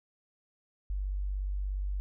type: tone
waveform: sine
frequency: 48.49 Hz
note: G1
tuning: 18 cents flat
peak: -30 dBFS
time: 0.9-2 s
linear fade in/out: 0 ms
effects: none